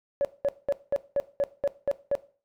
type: tone bursts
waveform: sine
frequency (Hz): 563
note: C#5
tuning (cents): +27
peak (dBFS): -20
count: 9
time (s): 0.21-2.152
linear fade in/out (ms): 0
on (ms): 38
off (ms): 200
effects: noise-tail reverb RT60 0.4 s tail -17 dB re dry + tanh soft clip ceiling -17 dBFS